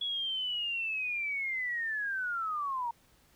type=linear sweep; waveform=sine; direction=down; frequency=3378 to 918 Hz; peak=-31 dBFS; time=0.01-2.91 s; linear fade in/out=5 ms; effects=pink hiss -65 dBFS RMS until 3.35 s